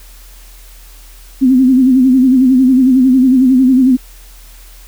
sine tone with vibrato, 258.4 Hz, C4, 21 cents flat, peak -5 dBFS, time 1.41-3.97 s, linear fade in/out 20 ms, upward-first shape sine, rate 11 Hz, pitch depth 71 cents each way, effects added 41 Hz sine -35 dBFS peak until 4.87 s + white hiss -42 dBFS RMS until 4.87 s

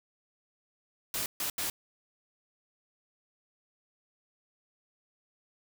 white noise bursts at uneven times, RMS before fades -33 dBFS, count 3, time 1.14-1.26 / 1.4-1.5 / 1.58-1.7 s, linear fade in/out 2 ms, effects none

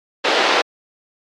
pink band-pass noise, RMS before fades -17 dBFS, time 0.24-0.62 s, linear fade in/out 10 ms, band 390 to 4400 Hz, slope 24 dB/octave, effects AAC 48 kbps

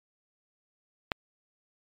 click, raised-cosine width 0.3 ms, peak -10 dBFS, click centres 1.118 s, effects low-pass 5000 Hz 12 dB/octave + MP3 96 kbps

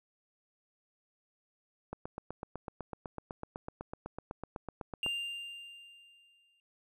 click train, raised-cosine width 1 ms, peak -25 dBFS, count 26, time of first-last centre 1.93-5.063 s, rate 7.98 Hz
triangle tone with exponential decay, 2794 Hz, F7, in tune, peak -29 dBFS, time 5.03-6.6 s, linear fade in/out 1 ms, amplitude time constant 340 ms
effects resampled to 32000 Hz

